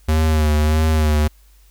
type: tone with vibrato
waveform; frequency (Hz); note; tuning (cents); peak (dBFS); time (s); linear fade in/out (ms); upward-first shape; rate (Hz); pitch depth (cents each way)
square; 77.2; D#2; -13; -14; 0.08-1.28; 10; sine; 1.6; 41
effects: added 50 Hz sine -47 dBFS peak until 1.7 s + white hiss -57 dBFS RMS until 1.7 s